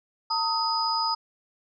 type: tone cluster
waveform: sine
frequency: 904 / 1262 / 4978 Hz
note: A5 / D#6 / D#8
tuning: +47 / +24 / 0 cents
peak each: -27 / -29 / -27 dBFS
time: 0.3-1.15 s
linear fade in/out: 10 ms
effects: none